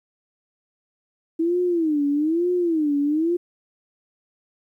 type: tone with vibrato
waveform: sine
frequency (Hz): 320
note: D#4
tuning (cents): +49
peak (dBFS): -18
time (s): 1.39-3.37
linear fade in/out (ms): 10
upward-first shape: sine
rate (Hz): 1.1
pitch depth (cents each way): 200
effects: 10-bit